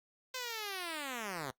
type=linear sweep; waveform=5% pulse; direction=down; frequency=520 to 123 Hz; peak=-27 dBFS; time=0.34-1.51 s; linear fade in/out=5 ms; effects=noise-tail reverb RT60 0.1 s tail -19 dB re dry + Opus 48 kbps